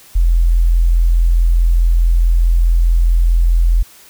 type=tone; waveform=sine; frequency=42.35 Hz; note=E1; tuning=48 cents sharp; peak=-8 dBFS; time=0.15-3.83 s; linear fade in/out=10 ms; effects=white hiss -43 dBFS RMS until 4.09 s